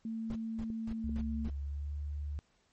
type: tone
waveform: sine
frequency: 224.2 Hz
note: A3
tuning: 33 cents sharp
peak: -35 dBFS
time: 0.05-1.48 s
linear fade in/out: 2 ms
type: noise bursts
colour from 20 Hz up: brown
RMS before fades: -42 dBFS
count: 5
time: 0.3-1.5 s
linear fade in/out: 2 ms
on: 56 ms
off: 230 ms
type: click train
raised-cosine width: 3 ms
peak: -33 dBFS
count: 4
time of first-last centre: 0.31-1.486 s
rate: 2.55 Hz
type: tone with pitch glide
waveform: sine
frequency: 69.3 to 73.08 Hz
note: C#2 to D2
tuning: 0 to -8 cents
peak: -35 dBFS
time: 1.04-2.39 s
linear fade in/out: 0 ms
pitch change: +92 cents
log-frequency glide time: 1.44-1.93 s
effects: pink hiss -72 dBFS RMS until 2.72 s + MP3 32 kbps